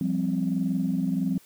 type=chord; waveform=sine; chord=F suspended second; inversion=none; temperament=equal with one note detuned; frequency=174.61 / 196 / 260.7 Hz; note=F3 / G3 / C4; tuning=0 / 0 / -6 cents; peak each=-27 dBFS; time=0.01-1.38 s; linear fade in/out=2 ms; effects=tanh soft clip ceiling -15 dBFS + white hiss -56 dBFS RMS until 1.45 s